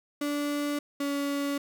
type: tone pair in turn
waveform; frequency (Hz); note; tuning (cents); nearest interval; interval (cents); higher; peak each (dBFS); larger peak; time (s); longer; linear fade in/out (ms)
35% pulse; 290.5 / 282.9; D4 / C#4; -19 / +35; unison; 46; first; -26; neither; 0.21-0.79 / 1-1.58; neither; 5
effects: none